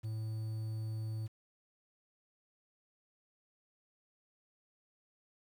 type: tone with quantisation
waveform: triangle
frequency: 110 Hz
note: A2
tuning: in tune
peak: -34 dBFS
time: 0.03-1.28 s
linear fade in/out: 20 ms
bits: 10
effects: none